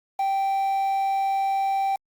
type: tone with quantisation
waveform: triangle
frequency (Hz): 781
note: G5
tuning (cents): -7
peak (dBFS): -19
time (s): 0.19-1.96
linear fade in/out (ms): 5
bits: 7
effects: Opus 48 kbps